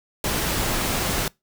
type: noise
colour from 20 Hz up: pink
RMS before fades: -24 dBFS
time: 0.24-1.28 s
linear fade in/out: 2 ms
effects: noise-tail reverb RT60 0.2 s tail -24 dB re dry